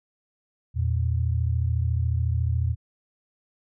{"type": "tone pair together", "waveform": "sine", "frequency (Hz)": [82.52, 116.54], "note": ["E2", "A#2"], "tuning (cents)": [2, 0], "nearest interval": "tritone", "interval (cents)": 598, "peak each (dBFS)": [-23, -25], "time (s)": [0.74, 2.76], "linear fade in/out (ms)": 50, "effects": []}